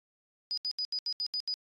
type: tone bursts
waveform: sine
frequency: 4953 Hz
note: D#8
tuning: 9 cents flat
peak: -30 dBFS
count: 8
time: 0.51-1.54 s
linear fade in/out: 0 ms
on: 64 ms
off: 74 ms
effects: AAC 32 kbps